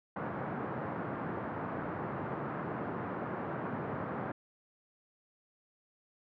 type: band-pass noise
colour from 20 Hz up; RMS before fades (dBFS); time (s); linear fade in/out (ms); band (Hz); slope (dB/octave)
pink; -38; 0.16-4.32; 5; 120 to 1500; 24
effects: none